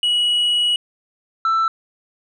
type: tone pair in turn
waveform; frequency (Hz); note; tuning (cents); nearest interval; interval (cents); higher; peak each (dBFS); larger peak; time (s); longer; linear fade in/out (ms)
sine; 2919 / 1329.1; F#7 / E6; -24 / +14; octave + major second; 1362; first; -12; neither; 0.03-0.76 / 1.45-1.68; first; 2
effects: tanh soft clip ceiling -14 dBFS